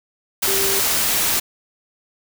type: tone in noise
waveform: sine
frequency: 392 Hz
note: G4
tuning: in tune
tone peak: -24 dBFS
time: 0.47-0.8 s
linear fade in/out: 10 ms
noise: white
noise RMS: -19 dBFS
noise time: 0.42-1.4 s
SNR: -8 dB
effects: none

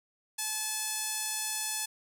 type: tone with band-pass filter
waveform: sawtooth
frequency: 863 Hz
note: A5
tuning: 34 cents flat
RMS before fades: -34 dBFS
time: 0.38-1.86 s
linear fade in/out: 10 ms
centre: 9300 Hz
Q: 1.2
effects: none

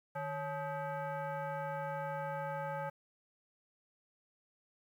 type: tone with frequency modulation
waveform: sine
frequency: 153.7 Hz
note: D#3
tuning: 21 cents flat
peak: -36 dBFS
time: 0.15-2.9 s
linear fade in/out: 10 ms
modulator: 709 Hz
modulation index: 1.7
effects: 11-bit

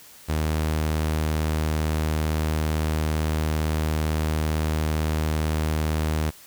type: tone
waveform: sawtooth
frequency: 77.78 Hz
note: D#2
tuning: in tune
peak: -18 dBFS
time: 0.28-6.31 s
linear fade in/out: 20 ms
effects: white hiss -48 dBFS RMS until 6.46 s

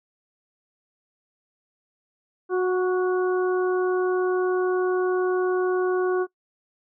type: harmonic tone with a mistuned harmonic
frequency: 366.6 Hz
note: F#4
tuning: 16 cents flat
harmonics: 1 / 2 / 3 / 4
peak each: -20 / -33 / -32 / -34 dBFS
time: 2.49-6.27 s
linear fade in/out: 50 ms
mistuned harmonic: 3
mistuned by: +25 cents
effects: noise-tail reverb RT60 0.1 s tail -22 dB re dry

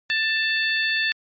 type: harmonic tone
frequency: 885 Hz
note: A5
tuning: 10 cents sharp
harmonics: 2 / 3 / 4 / 5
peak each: -22 / -26 / -28 / -30 dBFS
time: 0.1-1.12 s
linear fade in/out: 0 ms
effects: MP3 32 kbps

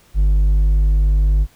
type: tone with hard clipping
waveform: sine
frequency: 50.2 Hz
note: G1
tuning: 42 cents sharp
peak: -12 dBFS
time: 0.14-1.47 s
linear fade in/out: 50 ms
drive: 3 dB
effects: pink hiss -52 dBFS RMS until 1.55 s

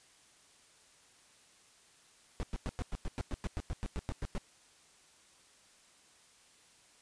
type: noise bursts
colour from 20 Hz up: brown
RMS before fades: -35 dBFS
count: 16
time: 2.4-4.381 s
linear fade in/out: 0 ms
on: 31 ms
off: 99 ms
effects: white hiss -63 dBFS RMS until 7.01 s + resampled to 22050 Hz

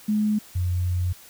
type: tone pair in turn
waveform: sine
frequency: 211.9 / 89.53 Hz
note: G#3 / F2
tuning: +35 / +44 cents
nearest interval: octave + minor third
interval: 1491 cents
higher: first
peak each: -19 / -21 dBFS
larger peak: first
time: 0.08-0.39 / 0.55-1.13 s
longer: second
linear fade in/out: 10 ms
effects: white hiss -48 dBFS RMS until 1.29 s

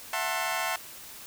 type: chord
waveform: 20% pulse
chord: F# half-diminished seventh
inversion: third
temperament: just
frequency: 666 / 740 / 888 / 1065.6 Hz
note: E5 / F#5 / A5 / C6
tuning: +18 / 0 / +16 / +31 cents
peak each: -29 dBFS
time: 0.13-0.76 s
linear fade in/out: 2 ms
effects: white hiss -45 dBFS RMS until 1.26 s

